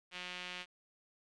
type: tone with band-pass filter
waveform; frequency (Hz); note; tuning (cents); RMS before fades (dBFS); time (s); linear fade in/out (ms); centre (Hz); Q
sawtooth; 180; F#3; -47; -45; 0.11-0.66; 50; 2800; 2.1
effects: resampled to 22050 Hz + 11-bit